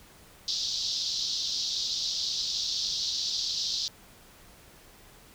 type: band-pass noise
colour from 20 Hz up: pink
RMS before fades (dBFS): -31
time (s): 0.48-3.88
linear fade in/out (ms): 0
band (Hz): 3700 to 5600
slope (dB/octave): 48
effects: pink hiss -54 dBFS RMS until 5.34 s